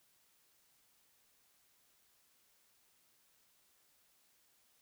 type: silence
effects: white hiss -72 dBFS RMS until 4.81 s